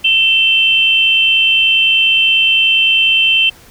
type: tone pair together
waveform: sine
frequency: 2675 / 3112 Hz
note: E7 / G7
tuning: +25 / -13 cents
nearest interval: minor third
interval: 262 cents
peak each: -11 dBFS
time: 0.04-3.5 s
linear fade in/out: 10 ms
effects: pink hiss -42 dBFS RMS until 3.7 s